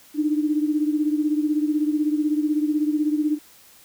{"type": "beating tone pair", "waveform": "sine", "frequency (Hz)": [298.8, 314.8], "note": ["D4", "D#4"], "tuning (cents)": [30, 20], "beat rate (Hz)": 16, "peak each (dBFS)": [-20, -25], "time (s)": [0.14, 3.39], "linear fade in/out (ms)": 50, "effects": ["white hiss -51 dBFS RMS until 3.84 s"]}